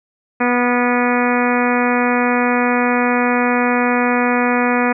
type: harmonic tone with a mistuned harmonic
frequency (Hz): 245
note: B3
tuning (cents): -14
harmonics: 1 / 2 / 3 / 4 / 5 / 6 / 7 / 8 / 9 / 10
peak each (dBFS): -17 / -20 / -22 / -23 / -24 / -25 / -25 / -26 / -27 / -27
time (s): 0.4-4.93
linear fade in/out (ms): 10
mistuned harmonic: 6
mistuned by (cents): -23
effects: none